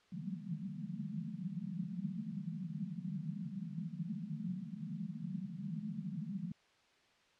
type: band-pass noise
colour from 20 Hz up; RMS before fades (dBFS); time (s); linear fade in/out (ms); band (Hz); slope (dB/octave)
pink; -42; 0.12-6.52; 5; 150 to 220; 96
effects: white hiss -69 dBFS RMS until 7.39 s + low-pass 4000 Hz 12 dB/octave